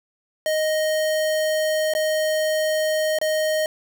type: tone with dropouts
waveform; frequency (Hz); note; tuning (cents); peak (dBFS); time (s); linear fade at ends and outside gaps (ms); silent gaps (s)
square; 622.3; D#5; 0; -20; 0.46-3.66; 1; 1.937-1.95 / 3.187-3.214
effects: none

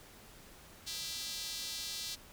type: tone with high-pass filter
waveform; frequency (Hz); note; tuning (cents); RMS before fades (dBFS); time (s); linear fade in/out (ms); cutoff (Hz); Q
square; 180.8; F#3; -40; -41; 0.86-2.16; 20; 4200; 2.1
effects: pink hiss -56 dBFS RMS until 2.32 s

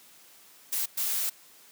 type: noise bursts at uneven times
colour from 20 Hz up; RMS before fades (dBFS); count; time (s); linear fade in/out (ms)
blue; -29; 2; 0.72-0.86 / 0.97-1.3; 10
effects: white hiss -55 dBFS RMS until 1.71 s + high-pass 150 Hz 12 dB/octave

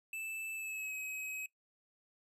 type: tone with pitch glide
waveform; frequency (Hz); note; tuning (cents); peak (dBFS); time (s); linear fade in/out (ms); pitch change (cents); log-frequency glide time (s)
square; 2637 to 2544; E7 to D#7; 0 to +38; -40; 0.13-1.46; 2; -62; 0.54-0.95
effects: noise-tail reverb RT60 0.1 s tail -19 dB re dry + resampled to 32000 Hz

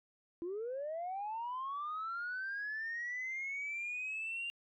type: linear sweep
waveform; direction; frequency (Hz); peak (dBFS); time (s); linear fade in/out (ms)
sine; up; 329.6 to 2800; -36; 0.42-4.5; 0
effects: tanh soft clip ceiling -34 dBFS

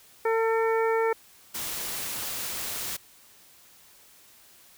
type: harmonic tone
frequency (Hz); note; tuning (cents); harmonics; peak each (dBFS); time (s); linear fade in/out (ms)
450.4; A4; +40; 1 / 2 / 3 / 4 / 5; -23 / -29 / -33 / -35 / -37; 0.25-1.13; 5
type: noise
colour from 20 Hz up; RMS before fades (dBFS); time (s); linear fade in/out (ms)
white; -33; 1.54-2.97; 10
effects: white hiss -55 dBFS RMS until 4.77 s

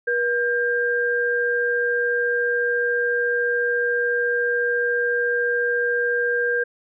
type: tone pair together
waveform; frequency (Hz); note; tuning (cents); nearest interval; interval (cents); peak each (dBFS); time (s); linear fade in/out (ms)
sine; 481 / 1597.5; B4 / G6; -46 / +32; octave + major sixth; 2078; -22 / -21; 0.07-6.64; 10
effects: none

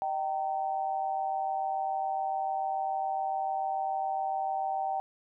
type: tone with amplitude modulation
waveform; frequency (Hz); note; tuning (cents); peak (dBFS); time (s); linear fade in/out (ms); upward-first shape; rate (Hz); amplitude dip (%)
sine; 773; G5; -24; -25; 0.02-5; 0; sine; 147; 75
effects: none

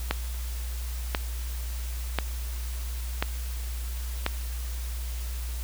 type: click train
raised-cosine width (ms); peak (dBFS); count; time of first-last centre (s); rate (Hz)
0.3; -8; 5; 0.11-4.264; 0.963
effects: added 60 Hz sine -30 dBFS peak until 5.63 s + white hiss -43 dBFS RMS until 5.63 s

